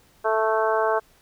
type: harmonic tone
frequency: 220 Hz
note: A3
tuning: in tune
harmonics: 2 / 3 / 4 / 5 / 6 / 7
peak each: -24 / -24 / -26 / -27 / -31 / -30 dBFS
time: 0.24-1 s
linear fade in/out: 20 ms
effects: pink hiss -58 dBFS RMS until 1.21 s